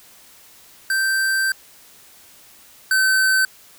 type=tone pair in turn; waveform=square; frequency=1561 / 1535.1 Hz; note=G6 / G6; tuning=-8 / -37 cents; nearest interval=unison; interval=29 cents; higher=first; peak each=-18 / -15 dBFS; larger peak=second; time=0.9-1.52 / 2.91-3.45 s; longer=first; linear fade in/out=2 ms; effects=white hiss -48 dBFS RMS until 3.78 s